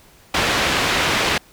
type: low-pass noise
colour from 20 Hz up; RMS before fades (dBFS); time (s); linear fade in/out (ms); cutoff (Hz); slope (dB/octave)
white; -19; 0.34-1.38; 5; 3000; 12
effects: pink hiss -50 dBFS RMS until 1.52 s